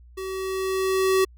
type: tone with level ramp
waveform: square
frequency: 380 Hz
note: F#4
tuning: 46 cents sharp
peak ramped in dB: -31 to -17 dBFS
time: 0.17-1.25 s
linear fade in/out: 10 ms
effects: added 60 Hz sine -46 dBFS peak until 1.37 s